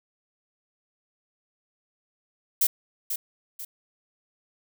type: noise with echo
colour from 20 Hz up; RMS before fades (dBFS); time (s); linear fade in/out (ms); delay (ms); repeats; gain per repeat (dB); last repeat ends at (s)
violet; -21; 2.61-2.67; 5; 490; 2; -8; 3.65
effects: none